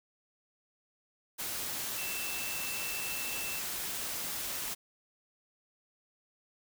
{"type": "tone in noise", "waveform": "sine", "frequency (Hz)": 2666, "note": "E7", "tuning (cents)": 19, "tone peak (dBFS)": -40, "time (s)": [1.97, 3.6], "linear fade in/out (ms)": 20, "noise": "white", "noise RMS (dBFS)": -37, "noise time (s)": [1.38, 4.75], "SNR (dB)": -6, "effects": []}